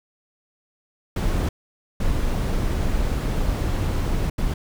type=noise bursts at uneven times; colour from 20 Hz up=brown; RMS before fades=-22 dBFS; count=3; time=1.16-1.49 / 2-4.3 / 4.38-4.54 s; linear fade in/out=5 ms; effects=none